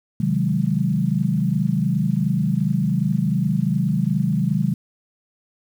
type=chord; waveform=sine; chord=Ab dominant seventh; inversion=first; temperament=equal; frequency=130.81 / 155.56 / 185 / 207.7 Hz; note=C3 / Eb3 / Gb3 / Ab3; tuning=0 / 0 / 0 / 0 cents; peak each=-24 / -22 / -22 / -24 dBFS; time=0.2-4.74 s; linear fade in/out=5 ms; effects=8-bit